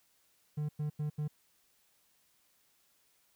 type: tone bursts at uneven times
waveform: triangle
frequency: 150 Hz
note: D3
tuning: 37 cents sharp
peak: -30 dBFS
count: 4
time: 0.57-0.69 / 0.79-0.9 / 0.99-1.1 / 1.18-1.28 s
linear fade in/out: 10 ms
effects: white hiss -71 dBFS RMS until 3.35 s